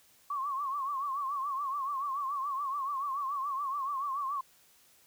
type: tone with vibrato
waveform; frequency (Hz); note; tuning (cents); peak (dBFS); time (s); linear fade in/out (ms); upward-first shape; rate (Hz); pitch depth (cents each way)
sine; 1110; C#6; +2; -31; 0.3-4.41; 5; triangle; 7; 120
effects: white hiss -63 dBFS RMS until 5.06 s